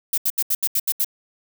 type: noise bursts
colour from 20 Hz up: violet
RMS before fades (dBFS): -20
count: 8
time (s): 0.13-1.046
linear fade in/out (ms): 5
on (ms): 48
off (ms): 76
effects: none